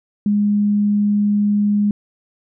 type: tone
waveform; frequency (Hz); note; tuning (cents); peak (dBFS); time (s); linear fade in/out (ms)
sine; 206.2; G#3; -12; -13; 0.26-1.91; 2
effects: none